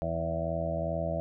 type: harmonic tone with a mistuned harmonic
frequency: 82.41 Hz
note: E2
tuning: in tune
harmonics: 1 / 2 / 3 / 4 / 6 / 7 / 8 / 9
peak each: -37 / -35 / -45 / -42 / -43 / -35 / -33 / -45 dBFS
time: 0.02-1.2 s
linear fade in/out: 0 ms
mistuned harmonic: 1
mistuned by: -42 cents
effects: none